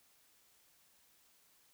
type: silence
effects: white hiss -69 dBFS RMS until 1.73 s